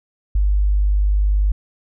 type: tone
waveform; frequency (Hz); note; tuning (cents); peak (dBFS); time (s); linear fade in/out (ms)
sine; 50.1; G1; +38; -13; 0.35-1.52; 5
effects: none